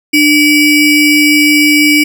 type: ring-modulated tone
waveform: square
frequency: 1299 Hz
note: E6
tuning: 26 cents flat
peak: -3 dBFS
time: 0.13-2.04 s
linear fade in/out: 10 ms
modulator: 1000 Hz
effects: none